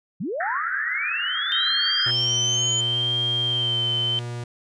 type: linear sweep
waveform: sine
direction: up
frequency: 138.59 to 7000 Hz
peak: -25 dBFS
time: 0.2-2.81 s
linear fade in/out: 10 ms
type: band-pass noise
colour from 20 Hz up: white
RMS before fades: -29 dBFS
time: 0.4-2.11 s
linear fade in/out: 5 ms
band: 1300 to 1900 Hz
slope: 96 dB/octave
type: tone with vibrato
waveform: sine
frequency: 3136 Hz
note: G7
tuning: in tune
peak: -21 dBFS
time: 1.52-4.19 s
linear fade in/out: 0 ms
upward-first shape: sine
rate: 0.71 Hz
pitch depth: 35 cents each way
type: tone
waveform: 45% pulse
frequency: 120 Hz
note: B2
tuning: 49 cents flat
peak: -29 dBFS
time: 2.06-4.44 s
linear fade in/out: 5 ms
effects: resampled to 22050 Hz